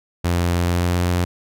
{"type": "tone with pitch glide", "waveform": "sawtooth", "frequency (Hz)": [86.9, 88.47], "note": ["F2", "F2"], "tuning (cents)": [-8, 23], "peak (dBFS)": -13, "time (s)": [0.24, 1.25], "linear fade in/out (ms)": 10, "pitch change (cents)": 31, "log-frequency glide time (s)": [0.53, 1.01], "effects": []}